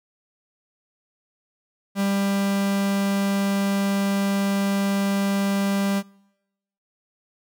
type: tone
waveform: 45% pulse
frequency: 198 Hz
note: G3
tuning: 18 cents sharp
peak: -20 dBFS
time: 1.95-6.03 s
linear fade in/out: 50 ms
effects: noise-tail reverb RT60 0.9 s tail -25 dB re dry